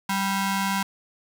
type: ring-modulated tone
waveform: sawtooth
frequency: 587.3 Hz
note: D5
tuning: in tune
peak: -16 dBFS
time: 0.09-0.83 s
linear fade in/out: 5 ms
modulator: 393 Hz
effects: none